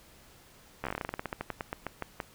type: slowing click train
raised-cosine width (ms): 0.5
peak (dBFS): -18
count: 22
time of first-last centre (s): 0.84-2.202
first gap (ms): 13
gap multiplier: 1.14
effects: pink hiss -57 dBFS RMS until 2.34 s